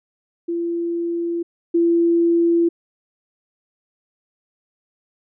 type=tone pair in turn; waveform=sine; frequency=340.3 / 338.7 Hz; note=F4 / E4; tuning=-45 / +47 cents; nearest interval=unison; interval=8 cents; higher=first; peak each=-20 / -13 dBFS; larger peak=second; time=0.48-1.43 / 1.74-2.69 s; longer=neither; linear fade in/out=10 ms; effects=none